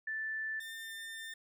sine / 30% pulse tone pair in turn, 1760 / 1799.1 Hz, A6 / A6, 0 / +38 cents, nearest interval unison, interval 38 cents, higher second, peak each -35 / -40 dBFS, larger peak first, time 0.07-0.6 / 0.6-1.34 s, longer second, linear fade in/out 5 ms, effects none

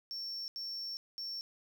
triangle tone bursts at uneven times, 5450 Hz, F8, 43 cents flat, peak -37 dBFS, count 3, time 0.11-0.48 / 0.56-0.97 / 1.18-1.41 s, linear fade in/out 0 ms, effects none

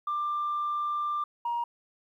sine tone pair in turn, 1187 / 945.9 Hz, D6 / A#5, +18 / +25 cents, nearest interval major third, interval 393 cents, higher first, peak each -26 dBFS, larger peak neither, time 0.07-1.24 / 1.45-1.64 s, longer first, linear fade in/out 5 ms, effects tanh soft clip ceiling -24 dBFS + 11-bit

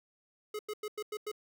square tone bursts, 423.2 Hz, G#4, 33 cents sharp, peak -36 dBFS, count 6, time 0.54-1.316 s, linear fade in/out 5 ms, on 51 ms, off 94 ms, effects none

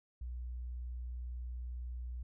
sine tone, 61 Hz, B1, 21 cents flat, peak -39 dBFS, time 0.21-2.23 s, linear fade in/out 5 ms, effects none

